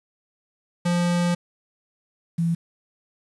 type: tone pair in turn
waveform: square / sine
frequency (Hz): 174.61 / 167.7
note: F3 / E3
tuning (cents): 0 / +30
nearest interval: minor second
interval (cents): 70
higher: first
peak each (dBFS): -20 / -19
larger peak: second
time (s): 0.85-1.35 / 2.38-2.55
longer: first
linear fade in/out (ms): 10
effects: resampled to 24000 Hz + 8-bit